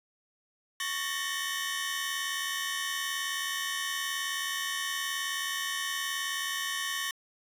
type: tone cluster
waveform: sawtooth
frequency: 1109 / 1783 / 1862 / 3033 Hz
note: C#6 / A6 / A#6 / F#7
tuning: 0 / +22 / -2 / +42 cents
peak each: -35 / -33 / -33 / -33 dBFS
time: 0.8-7.11 s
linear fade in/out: 2 ms
effects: resampled to 32000 Hz